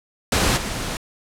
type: noise with level steps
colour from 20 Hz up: pink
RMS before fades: -18 / -27 dBFS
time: 0.32-0.97 s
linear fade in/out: 2 ms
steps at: 0.56 s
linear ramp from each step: 20 ms
effects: low-pass 10000 Hz 12 dB/octave